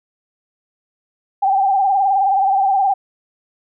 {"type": "tone with vibrato", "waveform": "sine", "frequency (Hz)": 784, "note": "G5", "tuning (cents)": 0, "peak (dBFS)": -12, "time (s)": [1.42, 2.94], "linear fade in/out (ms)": 10, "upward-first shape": "sine", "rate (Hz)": 19, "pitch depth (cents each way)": 64, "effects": []}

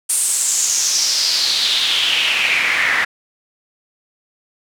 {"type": "noise with band-pass filter sweep", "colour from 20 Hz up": "pink", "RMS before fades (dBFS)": -17, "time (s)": [0.09, 3.05], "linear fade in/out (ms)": 10, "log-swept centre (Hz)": [9300, 1800], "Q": 4.7, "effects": []}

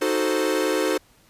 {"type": "chord", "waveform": "45% pulse", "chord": "D# diminished seventh", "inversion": "none", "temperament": "equal", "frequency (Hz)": [311.1, 370, 440, 523.3], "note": ["D#4", "F#4", "A4", "C5"], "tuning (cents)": [0, 0, 0, 0], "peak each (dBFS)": -26, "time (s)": [0.01, 0.98], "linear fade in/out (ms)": 10, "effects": ["pink hiss -57 dBFS RMS until 1.29 s", "resampled to 32000 Hz"]}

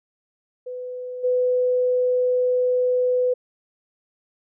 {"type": "tone with level steps", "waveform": "sine", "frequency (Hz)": 500, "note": "B4", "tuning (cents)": 21, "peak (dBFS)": [-29, -17], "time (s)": [0.66, 3.34], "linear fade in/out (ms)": 10, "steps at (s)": 1.23, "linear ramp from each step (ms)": 20, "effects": []}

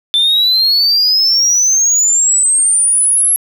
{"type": "exponential sweep", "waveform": "sine", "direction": "up", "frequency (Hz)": [3520, 11290], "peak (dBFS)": -6, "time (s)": [0.14, 3.36], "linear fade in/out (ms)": 0, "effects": ["tanh soft clip ceiling -7 dBFS", "7-bit"]}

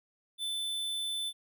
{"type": "tone", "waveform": "square", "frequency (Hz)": 3520, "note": "A7", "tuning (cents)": 0, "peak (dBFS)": -33, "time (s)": [0.38, 1.33], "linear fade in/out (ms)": 50, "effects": []}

